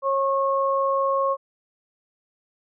sine tone pair together, 545 / 1090 Hz, C#5 / C#6, -29 / -29 cents, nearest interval octave, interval 1200 cents, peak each -22 dBFS, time 0.02-1.37 s, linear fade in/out 50 ms, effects none

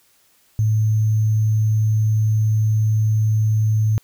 sine tone with sample-and-hold, 108.6 Hz, A2, 22 cents flat, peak -14 dBFS, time 0.59-3.98 s, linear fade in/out 0 ms, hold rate 6300 Hz, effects white hiss -58 dBFS RMS until 4.03 s

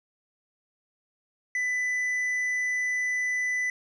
sine tone with tanh clipping, 1995 Hz, B6, 17 cents sharp, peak -26 dBFS, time 1.55-3.7 s, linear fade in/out 2 ms, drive 5 dB, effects none

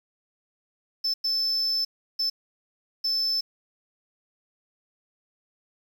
sine tone bursts at uneven times, 5270 Hz, E8, 1 cent flat, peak -20 dBFS, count 4, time 1.04-1.14 / 1.24-1.85 / 2.19-2.3 / 3.04-3.41 s, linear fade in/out 10 ms, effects tanh soft clip ceiling -22 dBFS + 8-bit

